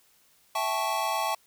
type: chord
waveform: square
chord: A dominant seventh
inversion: second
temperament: equal with one note detuned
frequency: 659.3 / 784 / 871.4 / 1108.7 Hz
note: E5 / G5 / A5 / C#6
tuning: 0 / 0 / -17 / 0 cents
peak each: -34 / -34 / -31 / -32 dBFS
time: 0.55-1.35 s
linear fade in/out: 5 ms
effects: white hiss -63 dBFS RMS until 1.46 s